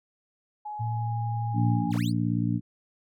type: tone with pitch glide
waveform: sine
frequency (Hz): 841 to 823.2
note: G#5 to G#5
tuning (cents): +22 to -16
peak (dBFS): -33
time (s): 0.65-1.92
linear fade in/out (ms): 10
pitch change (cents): -38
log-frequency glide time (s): 0.92-1.14
type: tone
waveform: sine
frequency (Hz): 114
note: A#2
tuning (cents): -38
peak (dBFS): -27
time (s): 0.79-1.92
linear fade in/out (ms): 20
type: harmonic tone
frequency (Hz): 58.27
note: A#1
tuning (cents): 0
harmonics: 2 / 3 / 4 / 5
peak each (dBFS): -27 / -29 / -30 / -31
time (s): 1.53-2.61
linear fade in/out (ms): 50
type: linear two-way sweep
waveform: 35% pulse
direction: down then up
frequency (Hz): 5180 to 370 to 5180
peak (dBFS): -36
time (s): 1.9-2.13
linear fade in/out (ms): 50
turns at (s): 1.95
effects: none